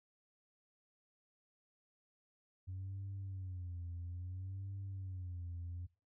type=tone with vibrato; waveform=sine; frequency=92 Hz; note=F#2; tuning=9 cents flat; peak=-40 dBFS; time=2.67-5.87 s; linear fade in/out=20 ms; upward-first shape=sine; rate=0.6 Hz; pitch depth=110 cents each way; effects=noise-tail reverb RT60 0.3 s tail -20 dB re dry + tanh soft clip ceiling -39 dBFS